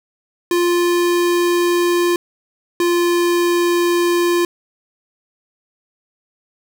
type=tone pair in turn; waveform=square; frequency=349.2 / 347.7 Hz; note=F4 / F4; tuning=0 / -8 cents; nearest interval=unison; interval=8 cents; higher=first; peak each=-14 dBFS; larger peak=neither; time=0.51-2.16 / 2.8-4.45 s; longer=neither; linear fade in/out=2 ms; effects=none